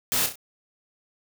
white noise with echo, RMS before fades -24 dBFS, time 0.12-0.26 s, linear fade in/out 0 ms, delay 32 ms, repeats 3, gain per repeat -7 dB, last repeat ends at 0.356 s, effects none

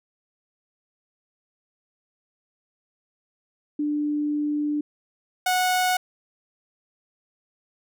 sine / sawtooth tone pair in turn, 296.1 / 734.4 Hz, D4 / F#5, +14 / -13 cents, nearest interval octave + major third, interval 1573 cents, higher second, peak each -22 / -16 dBFS, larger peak second, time 3.79-4.81 / 5.46-5.97 s, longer first, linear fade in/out 5 ms, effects none

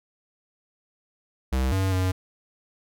square tone with pitch steps, 65.1 / 95.4 / 92.8 Hz, C2 / G2 / F#2, -8 / -47 / +6 cents, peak -22 dBFS, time 1.52-2.12 s, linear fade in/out 10 ms, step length 200 ms, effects none

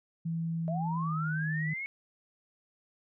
sine tone with pitch glide, 165 to 156.46 Hz, E3 to D#3, +2 to +10 cents, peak -30 dBFS, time 0.25-1.74 s, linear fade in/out 10 ms, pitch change -92 cents, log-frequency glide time 1-1.17 s
sine linear sweep, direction up, 617 to 2217 Hz, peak -34 dBFS, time 0.68-1.86 s, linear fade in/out 0 ms
effects none

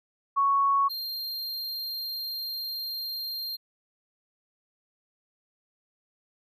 sine / square tone pair in turn, 1110 / 4191 Hz, C#6 / C8, +2 / +2 cents, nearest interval octave + major seventh, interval 2300 cents, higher second, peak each -20 / -32 dBFS, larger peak first, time 0.36-0.89 / 0.89-3.57 s, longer second, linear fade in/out 20 ms, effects none

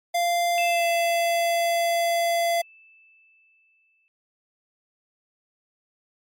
square tone with pitch glide, 693 to 681.5 Hz, F5 to F5, -14 to -43 cents, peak -21 dBFS, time 0.14-2.62 s, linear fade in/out 10 ms, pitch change -29 cents, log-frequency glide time 0.66-0.85 s
sine tone with exponential decay, 2637 Hz, E7, in tune, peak -25 dBFS, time 0.58-4.08 s, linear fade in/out 0 ms, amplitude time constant 760 ms
effects MP3 96 kbps

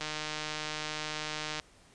click train, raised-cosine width 0.2 ms, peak -18 dBFS, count 244, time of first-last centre 0.01-1.598 s, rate 153 Hz, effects pink hiss -60 dBFS RMS until 1.94 s + resampled to 22050 Hz

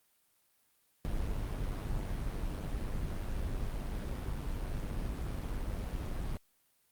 brown noise with amplitude modulation, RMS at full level -34 dBFS, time 1.05-6.37 s, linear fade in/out 0 ms, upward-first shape sine, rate 99 Hz, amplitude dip 35%, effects white hiss -72 dBFS RMS until 6.91 s + Opus 32 kbps

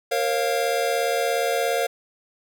square chord, Bb minor, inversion none, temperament equal with one note detuned, 466.2 / 543.3 / 698.5 Hz, Bb4 / Db5 / F5, 0 / -35 / 0 cents, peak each -26 dBFS, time 0.11-1.87 s, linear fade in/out 10 ms, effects none

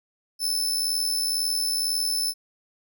sawtooth tone with amplitude modulation, 5270 Hz, E8, 1 cent flat, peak -18 dBFS, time 0.39-2.34 s, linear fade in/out 50 ms, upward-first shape sine, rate 82 Hz, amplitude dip 55%, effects none

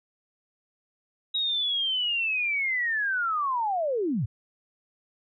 sine linear sweep, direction down, 3826 to 89 Hz, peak -24 dBFS, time 1.34-4.26 s, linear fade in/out 10 ms, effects none

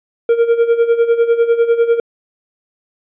triangle tone with tremolo, 465.8 Hz, A#4, 1 cent flat, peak -5 dBFS, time 0.29-2 s, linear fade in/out 2 ms, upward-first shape sine, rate 10 Hz, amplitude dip 75%, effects resampled to 8000 Hz

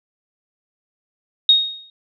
sine tone with exponential decay, 3734 Hz, A#7, 2 cents sharp, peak -6 dBFS, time 1.49-1.9 s, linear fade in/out 2 ms, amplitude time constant 87 ms, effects none

